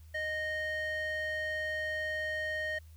square tone with band-pass filter, 619 Hz, D#5, 9 cents flat, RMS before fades -35 dBFS, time 0.14-2.79 s, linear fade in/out 10 ms, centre 1600 Hz, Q 3, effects added 79 Hz sine -50 dBFS peak until 2.96 s + white hiss -67 dBFS RMS until 2.96 s

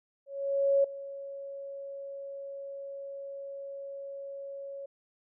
sine tone with ADSR envelope, 554.4 Hz, C#5, in tune, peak -20 dBFS, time 0.26-4.86 s, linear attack 580 ms, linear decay 5 ms, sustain -18 dB, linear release 7 ms, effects none

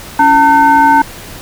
sine tone with frequency modulation, 900 Hz, A5, 39 cents sharp, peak -4 dBFS, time 0.19-1.02 s, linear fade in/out 5 ms, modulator 619 Hz, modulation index 0.72, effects pink hiss -30 dBFS RMS until 1.41 s

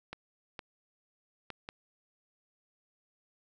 clicks, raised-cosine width 0.3 ms, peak -24 dBFS, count 4, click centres 0.13 / 0.592 / 1.503 / 1.689 s, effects none

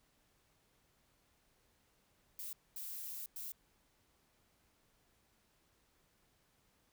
violet noise bursts at uneven times, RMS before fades -45 dBFS, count 3, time 2.39-2.53 / 2.76-3.26 / 3.36-3.52 s, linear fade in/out 2 ms, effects pink hiss -74 dBFS RMS until 6.92 s

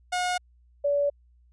sawtooth / sine tone pair in turn, 722 / 573.1 Hz, F#5 / D5, -43 / -42 cents, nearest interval major third, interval 399 cents, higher first, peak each -21 dBFS, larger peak neither, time 0.12-0.38 / 0.84-1.1 s, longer neither, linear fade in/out 10 ms, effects added 60 Hz sine -56 dBFS peak until 1.52 s + resampled to 22050 Hz

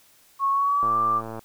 sine tone with pitch glide, 1100 to 1179 Hz, C#6 to D6, -14 to +6 cents, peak -19 dBFS, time 0.39-1.22 s, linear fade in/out 50 ms, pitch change +120 cents, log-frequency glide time 0.51-0.97 s
click train, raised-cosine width 1 ms, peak -21 dBFS, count 64, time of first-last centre 0.83-1.393 s, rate 112 Hz
effects white hiss -57 dBFS RMS until 1.44 s

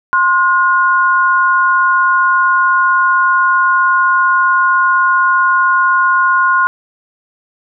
sine tone pair together, 1054.6 / 1439 Hz, C6 / F#6, +13 / -49 cents, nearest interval perfect fourth, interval 538 cents, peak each -11 dBFS, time 0.13-6.67 s, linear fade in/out 0 ms, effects none

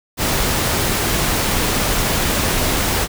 pink noise, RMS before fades -18 dBFS, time 0.17-3.08 s, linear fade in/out 50 ms, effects none

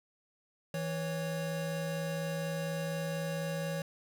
square tone pair together, 163.4 / 554.4 Hz, E3 / C#5, -15 / 0 cents, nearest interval octave + major sixth, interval 2115 cents, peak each -36 / -38 dBFS, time 0.74-3.82 s, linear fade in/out 2 ms, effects none

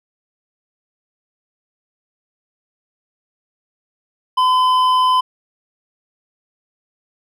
triangle tone with hard clipping, 1016 Hz, B5, 49 cents sharp, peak -13 dBFS, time 4.37-5.21 s, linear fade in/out 10 ms, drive 11 dB, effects none

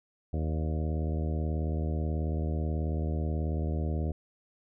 harmonic tone with a mistuned harmonic, 78.4 Hz, D#2, 14 cents sharp, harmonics 1 / 2 / 3 / 4 / 5 / 6 / 7 / 8 / 9, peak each -29 / -35 / -39 / -41 / -43 / -45 / -46 / -47 / -48 dBFS, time 0.33-4.12 s, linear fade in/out 5 ms, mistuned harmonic 8, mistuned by -42 cents, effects none

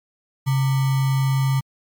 sine tone with sample-and-hold, 134.7 Hz, C#3, 49 cents flat, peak -16 dBFS, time 0.46-1.61 s, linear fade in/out 20 ms, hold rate 1050 Hz, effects MP3 96 kbps

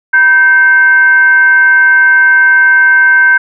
sine tone with frequency modulation, 1553 Hz, G6, 17 cents flat, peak -3 dBFS, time 0.13-3.38 s, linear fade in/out 10 ms, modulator 586 Hz, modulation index 0.34, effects none

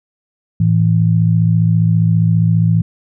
sine tone pair together, 110.12 / 165 Hz, A2 / E3, +2 / +2 cents, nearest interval perfect fifth, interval 700 cents, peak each -12 dBFS, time 0.6-2.82 s, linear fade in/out 5 ms, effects none

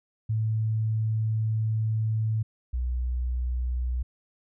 sine tone pair in turn, 110 / 61.74 Hz, A2 / B1, 0 / 0 cents, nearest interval minor seventh, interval 1000 cents, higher first, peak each -23 / -25 dBFS, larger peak first, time 0.29-2.43 / 2.73-4.03 s, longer first, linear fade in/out 10 ms, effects none

